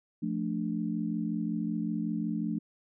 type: chord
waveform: sine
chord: D minor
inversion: first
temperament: equal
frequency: 174.61 / 220 / 293.7 Hz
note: F3 / A3 / D4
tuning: 0 / 0 / 0 cents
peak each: -34 / -32 / -35 dBFS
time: 0.22-2.59 s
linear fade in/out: 10 ms
effects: none